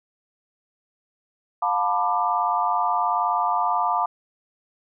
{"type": "chord", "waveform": "sine", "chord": "B half-diminished seventh", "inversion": "second", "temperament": "just", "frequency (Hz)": [711.2, 889, 987.8, 1185.3], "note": ["F5", "A5", "B5", "D6"], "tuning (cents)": [31, 18, 0, 16], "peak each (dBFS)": -25, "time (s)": [1.62, 4.06], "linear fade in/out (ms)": 5, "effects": []}